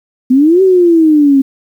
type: exponential two-way sweep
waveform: sine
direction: up then down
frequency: 246.9 to 386.4 to 266.6 Hz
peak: -4 dBFS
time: 0.3-1.42 s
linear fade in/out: 10 ms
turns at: 0.62 s
effects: 7-bit